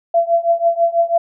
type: tone with tremolo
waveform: sine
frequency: 677 Hz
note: E5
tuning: 46 cents sharp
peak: -8 dBFS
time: 0.14-1.18 s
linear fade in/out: 5 ms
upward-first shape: triangle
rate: 6.1 Hz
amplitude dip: 95%
effects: none